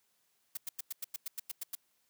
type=noise bursts; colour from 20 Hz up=blue; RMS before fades=-38 dBFS; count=11; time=0.55-1.752 s; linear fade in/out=5 ms; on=22 ms; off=96 ms; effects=white hiss -75 dBFS RMS until 2.09 s + high-pass 80 Hz 12 dB/octave